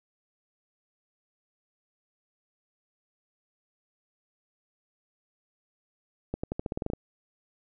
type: accelerating click train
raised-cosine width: 2 ms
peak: -17 dBFS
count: 11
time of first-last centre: 6.34-6.934 s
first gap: 95 ms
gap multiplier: 0.89
effects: none